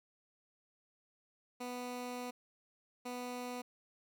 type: tone bursts at uneven times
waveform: 15% pulse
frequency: 247.1 Hz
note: B3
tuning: 1 cent sharp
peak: -34 dBFS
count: 2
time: 1.6-2.31 / 3.05-3.62 s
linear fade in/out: 10 ms
effects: none